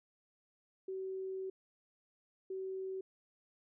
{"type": "tone bursts at uneven times", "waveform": "sine", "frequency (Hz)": 380, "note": "F#4", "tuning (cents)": 46, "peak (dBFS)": -38, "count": 2, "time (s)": [[0.88, 1.5], [2.5, 3.01]], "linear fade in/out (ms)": 5, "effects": []}